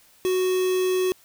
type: tone with quantisation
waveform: triangle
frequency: 370 Hz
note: F#4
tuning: in tune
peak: -18 dBFS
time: 0.25-1.12 s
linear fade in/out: 0 ms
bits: 5
effects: white hiss -56 dBFS RMS until 1.24 s